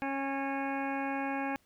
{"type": "harmonic tone with a mistuned harmonic", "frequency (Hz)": 274, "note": "C#4", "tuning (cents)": -20, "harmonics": [1, 2, 3, 4, 5, 6, 7, 8, 9, 10], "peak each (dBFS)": [-35, -41, -36, -44, -50, -41, -54, -45, -45, -54], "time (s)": [0.02, 1.56], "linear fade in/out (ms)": 0, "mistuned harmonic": 7, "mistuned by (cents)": -88, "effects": ["pink hiss -69 dBFS RMS until 1.65 s"]}